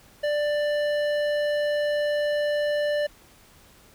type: tone with hard clipping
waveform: sine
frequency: 590 Hz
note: D5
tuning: 8 cents sharp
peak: -24 dBFS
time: 0.23-3.07 s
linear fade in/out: 10 ms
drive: 12 dB
effects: pink hiss -54 dBFS RMS until 3.94 s